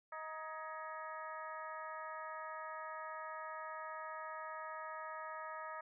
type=harmonic tone with a mistuned harmonic; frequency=315 Hz; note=D#4; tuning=21 cents sharp; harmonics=2 / 3 / 4 / 5 / 6 / 7; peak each=-50 / -49 / -47 / -53 / -55 / -62 dBFS; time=0.12-5.81 s; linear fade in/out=5 ms; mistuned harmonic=5; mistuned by=+100 cents; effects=none